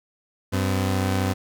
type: tone pair together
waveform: sawtooth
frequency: 95.3 / 254.4 Hz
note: G2 / C4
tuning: -48 / -48 cents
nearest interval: octave + perfect fourth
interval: 1700 cents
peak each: -18 / -23 dBFS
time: 0.52-1.34 s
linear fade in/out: 20 ms
effects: none